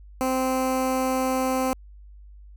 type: tone with notch filter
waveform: 15% pulse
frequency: 260 Hz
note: C4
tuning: 11 cents flat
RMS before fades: -24 dBFS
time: 0.21-1.73 s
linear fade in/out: 0 ms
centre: 3500 Hz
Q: 1
effects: added 50 Hz sine -43 dBFS peak until 2.56 s